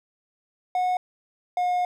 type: tone pair in turn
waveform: triangle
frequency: 730 / 718.7 Hz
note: F#5 / F5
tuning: -24 / +49 cents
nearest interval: unison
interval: 27 cents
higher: first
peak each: -19 dBFS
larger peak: neither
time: 0.75-0.97 / 1.57-1.85 s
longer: second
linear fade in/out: 2 ms
effects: none